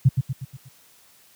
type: tone with echo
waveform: sine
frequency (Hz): 130.81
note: C3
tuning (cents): 0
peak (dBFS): -10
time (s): 0.05-0.09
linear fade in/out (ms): 10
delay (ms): 120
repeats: 5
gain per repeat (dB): -6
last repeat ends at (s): 0.69
effects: white hiss -55 dBFS RMS until 1.35 s + high-pass 60 Hz 12 dB/octave